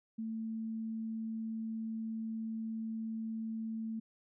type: tone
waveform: sine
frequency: 222.9 Hz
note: A3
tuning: 23 cents sharp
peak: -36 dBFS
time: 0.18-4 s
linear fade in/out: 10 ms
effects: none